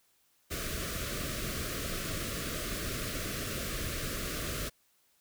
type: band-stop noise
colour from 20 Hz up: pink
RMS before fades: -36 dBFS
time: 0.5-4.7 s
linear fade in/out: 20 ms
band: 680 to 1100 Hz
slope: 96 dB/octave
effects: white hiss -70 dBFS RMS until 5.2 s